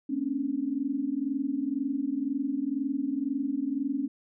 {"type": "tone cluster", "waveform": "sine", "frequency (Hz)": [224.4, 265.1, 287.1], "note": ["A3", "C4", "D4"], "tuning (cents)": [34, 23, -39], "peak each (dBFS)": [-38, -30, -30], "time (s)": [0.09, 4.08], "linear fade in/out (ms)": 10, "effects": []}